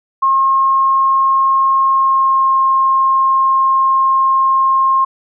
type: tone with pitch glide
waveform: sine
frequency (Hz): 1074 to 1066.6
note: C6 to C6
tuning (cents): +45 to +33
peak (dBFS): -9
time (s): 0.22-5.05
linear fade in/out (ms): 10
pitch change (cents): -12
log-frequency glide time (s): 1.84-2.6
effects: none